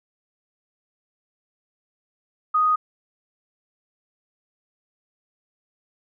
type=tone; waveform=sine; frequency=1244.5 Hz; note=D#6; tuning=in tune; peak=-16 dBFS; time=2.54-2.76 s; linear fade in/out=10 ms; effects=none